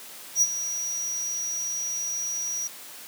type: tone with ADSR envelope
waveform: square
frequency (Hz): 5790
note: F#8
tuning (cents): -38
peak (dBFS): -16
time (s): 0.35-2.68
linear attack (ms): 68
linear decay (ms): 41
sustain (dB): -12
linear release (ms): 13
effects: white hiss -43 dBFS RMS until 3.07 s + high-pass 200 Hz 12 dB/octave